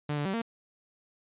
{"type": "tone with pitch steps", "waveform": "sawtooth", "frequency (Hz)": [147.9, 145.8, 192.6, 230], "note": ["D3", "D3", "G3", "A#3"], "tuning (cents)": [13, -12, -30, -23], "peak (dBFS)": -25, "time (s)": [0.09, 0.418], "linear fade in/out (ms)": 5, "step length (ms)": 82, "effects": ["resampled to 8000 Hz"]}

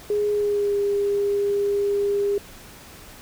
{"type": "tone with pitch glide", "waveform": "sine", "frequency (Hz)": [415.3, 404.4], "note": ["G#4", "G#4"], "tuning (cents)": [0, -46], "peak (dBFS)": -19, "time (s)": [0.1, 2.38], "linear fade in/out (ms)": 2, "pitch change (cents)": -46, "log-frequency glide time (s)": [0.32, 0.78], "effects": ["pink hiss -44 dBFS RMS until 3.21 s"]}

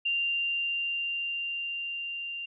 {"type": "tone with level ramp", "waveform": "sine", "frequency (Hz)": 2783, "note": "F7", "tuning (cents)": -7, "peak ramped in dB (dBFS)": [-25, -34], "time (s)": [0.05, 2.46], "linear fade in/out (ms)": 10, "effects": []}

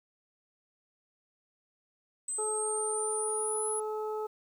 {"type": "exponential sweep", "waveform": "sine", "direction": "up", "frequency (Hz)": [8070, 10300], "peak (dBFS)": -32, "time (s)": [2.28, 3.8], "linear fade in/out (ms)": 5}
{"type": "harmonic tone", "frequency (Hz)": 430, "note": "A4", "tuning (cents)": -40, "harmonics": [1, 2, 3], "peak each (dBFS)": [-33, -39, -43], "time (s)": [2.38, 4.27], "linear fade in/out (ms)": 10}
{"effects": ["10-bit"]}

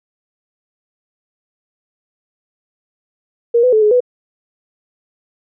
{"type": "tone with pitch steps", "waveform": "sine", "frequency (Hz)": [470.6, 502, 433.9, 422.2, 495], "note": ["A#4", "B4", "A4", "G#4", "B4"], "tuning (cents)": [16, 28, -24, 29, 4], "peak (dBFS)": -8, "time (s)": [3.54, 4.005], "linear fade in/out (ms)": 10, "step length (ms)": 93, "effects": []}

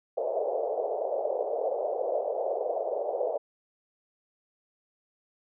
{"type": "band-pass noise", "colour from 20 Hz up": "white", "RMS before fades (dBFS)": -30, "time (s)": [0.17, 3.38], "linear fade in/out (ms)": 10, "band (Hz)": [450, 670], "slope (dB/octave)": 48, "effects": []}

